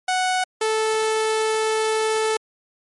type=tone pair in turn; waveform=sawtooth; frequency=740 / 438.2 Hz; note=F#5 / A4; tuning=0 / -7 cents; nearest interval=major sixth; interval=907 cents; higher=first; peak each=-15 dBFS; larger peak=neither; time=0.08-0.44 / 0.61-2.37 s; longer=second; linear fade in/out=5 ms; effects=MP3 48 kbps